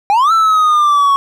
triangle exponential two-way sweep, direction up then down, 784 to 1341 to 1104 Hz, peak -6 dBFS, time 0.1-1.16 s, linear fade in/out 0 ms, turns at 0.32 s, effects none

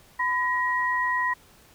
sine tone pair together, 1004.9 / 1897 Hz, B5 / A#6, +30 / +30 cents, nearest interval major seventh, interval 1100 cents, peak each -25 dBFS, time 0.19-1.34 s, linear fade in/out 10 ms, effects pink hiss -55 dBFS RMS until 1.74 s

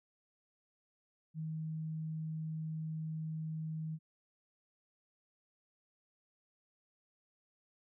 sine tone, 158.1 Hz, D#3, 28 cents sharp, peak -37 dBFS, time 1.34-3.99 s, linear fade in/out 50 ms, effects none

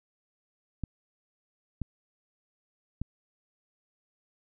clicks, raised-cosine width 5 ms, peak -20 dBFS, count 3, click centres 0.837 / 1.817 / 3.016 s, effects none

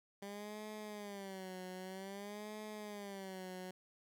15% pulse tone with vibrato, 198.3 Hz, G3, 20 cents sharp, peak -39 dBFS, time 0.22-3.71 s, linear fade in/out 5 ms, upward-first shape sine, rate 0.52 Hz, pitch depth 130 cents each way, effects none

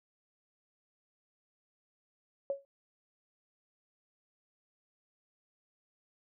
sine tone with exponential decay, 554.4 Hz, C#5, in tune, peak -27 dBFS, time 2.5-2.65 s, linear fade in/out 1 ms, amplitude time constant 31 ms, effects none

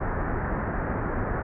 pink low-pass noise, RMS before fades -28 dBFS, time 0-1.43 s, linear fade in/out 20 ms, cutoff 1800 Hz, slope 48 dB/octave, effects none

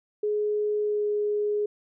sine tone with pitch glide, 419.8 to 416.7 Hz, G#4 to G#4, +19 to +6 cents, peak -23 dBFS, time 0.23-1.66 s, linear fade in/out 5 ms, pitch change -13 cents, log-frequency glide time 0.82-1.05 s, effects none

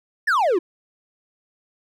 triangle exponential sweep, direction down, 1864.7 to 322.8 Hz, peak -14 dBFS, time 0.27-0.59 s, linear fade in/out 10 ms, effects none

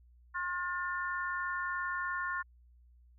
harmonic tone, 356.9 Hz, F4, 38 cents sharp, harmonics 3 / 4 / 5, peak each -37 / -37 / -38 dBFS, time 0.34-2.43 s, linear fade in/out 20 ms, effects added 60 Hz sine -58 dBFS peak until 3.18 s

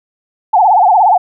sine tone with vibrato, 794 Hz, G5, 22 cents sharp, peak -5 dBFS, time 0.53-1.18 s, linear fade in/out 10 ms, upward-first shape sine, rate 17 Hz, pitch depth 200 cents each way, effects none

